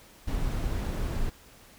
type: noise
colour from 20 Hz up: brown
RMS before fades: -29 dBFS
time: 0.27-1.3 s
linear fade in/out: 10 ms
effects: pink hiss -54 dBFS RMS until 1.78 s